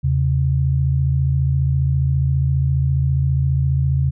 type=tone pair together; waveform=sine; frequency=80.3 / 135.05 Hz; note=E2 / C#3; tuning=-45 / -45 cents; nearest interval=major sixth; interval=900 cents; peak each=-19 / -16 dBFS; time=0.03-4.11 s; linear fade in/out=20 ms; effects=none